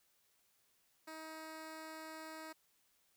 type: tone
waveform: 10% pulse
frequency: 316.7 Hz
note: D#4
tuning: 31 cents sharp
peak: -39 dBFS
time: 1.07-2.53 s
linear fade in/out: 10 ms
effects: white hiss -75 dBFS RMS until 3.16 s